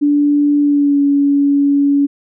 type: tone with pitch glide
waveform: sine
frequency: 290.6 to 283 Hz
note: D4 to C#4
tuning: -18 to +36 cents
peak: -9 dBFS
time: 0.01-2.07 s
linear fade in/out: 20 ms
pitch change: -46 cents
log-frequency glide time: 0.6-1.01 s
effects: none